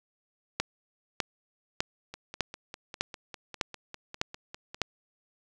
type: two click trains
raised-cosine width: 0.2 ms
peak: -23 / -9 dBFS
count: 14 / 8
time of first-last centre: 2.14-4.745 / 0.6-4.817 s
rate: 4.99 / 1.66 Hz
effects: none